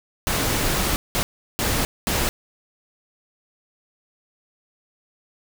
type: noise bursts at uneven times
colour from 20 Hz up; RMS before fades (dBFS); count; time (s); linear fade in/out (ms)
pink; -22; 4; 0.27-0.96 / 1.15-1.23 / 1.59-1.85 / 2.07-2.29; 0
effects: none